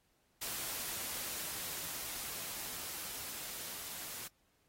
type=noise with level ramp; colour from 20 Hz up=white; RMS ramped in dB=-40 to -45 dBFS; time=0.41-4.28 s; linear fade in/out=10 ms; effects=pink hiss -75 dBFS RMS until 4.68 s + AAC 48 kbps